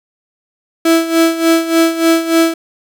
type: tone with tremolo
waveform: 35% pulse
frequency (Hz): 329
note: E4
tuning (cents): -3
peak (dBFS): -5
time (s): 0.85-2.54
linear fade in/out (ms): 5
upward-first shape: sine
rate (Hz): 3.4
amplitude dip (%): 75
effects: none